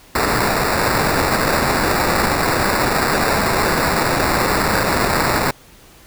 blue noise with sample-and-hold, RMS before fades -17 dBFS, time 0.15-5.51 s, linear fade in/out 5 ms, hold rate 3150 Hz, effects pink hiss -46 dBFS RMS until 6.06 s

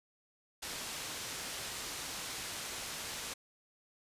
white low-pass noise, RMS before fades -42 dBFS, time 0.62-3.34 s, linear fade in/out 10 ms, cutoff 7700 Hz, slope 12 dB/octave, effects resampled to 32000 Hz

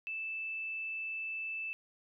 sine tone, 2637 Hz, E7, in tune, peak -36 dBFS, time 0.07-1.73 s, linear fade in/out 0 ms, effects none

